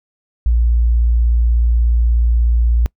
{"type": "tone", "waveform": "sine", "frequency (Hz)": 58.27, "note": "A#1", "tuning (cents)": 0, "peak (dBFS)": -10, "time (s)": [0.46, 2.86], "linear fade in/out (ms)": 0, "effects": ["noise-tail reverb RT60 0.1 s tail -25 dB re dry"]}